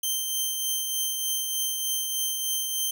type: tone with tremolo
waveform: 10% pulse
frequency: 3128 Hz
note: G7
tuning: 4 cents flat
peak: -16 dBFS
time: 0.03-2.91 s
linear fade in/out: 5 ms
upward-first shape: triangle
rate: 3.3 Hz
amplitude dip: 40%
effects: none